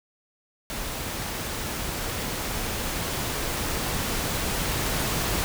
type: noise with level ramp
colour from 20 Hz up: pink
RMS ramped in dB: -32 to -26 dBFS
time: 0.7-5.44 s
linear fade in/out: 0 ms
effects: none